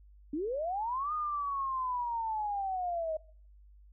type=linear two-way sweep; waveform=sine; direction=up then down; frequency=273.8 to 1237 to 620 Hz; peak=-31 dBFS; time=0.33-3.17 s; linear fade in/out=5 ms; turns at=1.13 s; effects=noise-tail reverb RT60 0.5 s tail -22 dB re dry + added 50 Hz sine -54 dBFS peak until 3.92 s